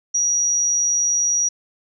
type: tone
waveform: sine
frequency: 5770 Hz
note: F#8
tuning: 44 cents flat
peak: -16 dBFS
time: 0.14-1.49 s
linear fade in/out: 10 ms
effects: none